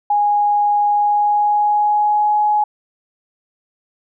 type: tone with pitch glide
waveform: sine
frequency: 826 to 840 Hz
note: G#5 to G#5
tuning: -10 to +19 cents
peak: -12 dBFS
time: 0.1-2.64 s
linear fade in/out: 5 ms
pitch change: +29 cents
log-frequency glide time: 0.9-2.37 s
effects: none